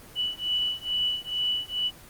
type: beating tone pair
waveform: sine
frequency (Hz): 2960 / 2962.3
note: F#7 / F#7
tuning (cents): 0 / +1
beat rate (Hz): 2.3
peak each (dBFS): -28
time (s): 0.15-1.91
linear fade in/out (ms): 50
effects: pink hiss -48 dBFS RMS until 2.09 s + Opus 24 kbps